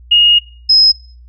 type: tone pair in turn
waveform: sine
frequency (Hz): 2862 / 5117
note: F7 / D#8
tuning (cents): +42 / +48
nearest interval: minor seventh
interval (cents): 1006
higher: second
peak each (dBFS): -5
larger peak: neither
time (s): 0.11-0.39 / 0.69-0.92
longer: first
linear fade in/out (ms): 10
effects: noise-tail reverb RT60 0.4 s tail -19 dB re dry + added 60 Hz sine -36 dBFS peak until 1.28 s